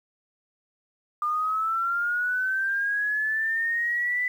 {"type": "linear sweep", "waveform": "sine", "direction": "up", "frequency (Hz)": [1200, 1997], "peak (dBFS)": -23, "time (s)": [1.22, 4.28], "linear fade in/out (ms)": 2, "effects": ["9-bit"]}